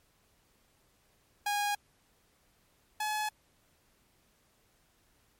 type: tone pair in turn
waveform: sawtooth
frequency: 821 / 851.3 Hz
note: G#5 / G#5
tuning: -20 / +43 cents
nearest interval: minor second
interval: 63 cents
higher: second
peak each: -25 / -27 dBFS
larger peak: first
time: 1.46-1.75 / 3-3.29 s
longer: neither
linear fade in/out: 5 ms
effects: pink hiss -69 dBFS RMS until 5.39 s + MP3 64 kbps